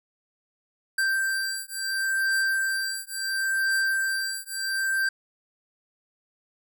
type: beating tone pair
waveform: square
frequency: 1568 / 1568.72 Hz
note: G6 / G6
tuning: 0 / +1 cents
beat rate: 0.72 Hz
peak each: -28 dBFS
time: 0.98-5.09 s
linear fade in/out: 5 ms
effects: none